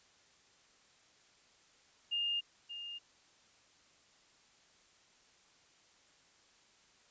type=tone with echo; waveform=sine; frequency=2823 Hz; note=F7; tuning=18 cents sharp; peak=-32 dBFS; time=2.11-2.41 s; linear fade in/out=20 ms; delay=580 ms; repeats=1; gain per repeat=-10 dB; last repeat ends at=2.99 s; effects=white hiss -66 dBFS RMS until 7.1 s + resampled to 16000 Hz